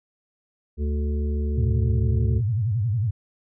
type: harmonic tone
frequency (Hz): 73.4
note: D2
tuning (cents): 0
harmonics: 1 / 3 / 5 / 6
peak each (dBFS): -22 / -32 / -36 / -38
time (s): 0.77-2.42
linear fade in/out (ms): 50
type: tone with vibrato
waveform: sine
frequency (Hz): 110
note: A2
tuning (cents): 0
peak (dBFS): -20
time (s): 1.57-3.11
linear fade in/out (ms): 10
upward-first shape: sine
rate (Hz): 11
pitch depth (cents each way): 220
effects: none